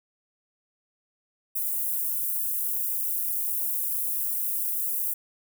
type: high-pass noise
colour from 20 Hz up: white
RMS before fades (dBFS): -28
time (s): 1.55-5.14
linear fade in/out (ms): 10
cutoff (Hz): 11000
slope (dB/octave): 24
effects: none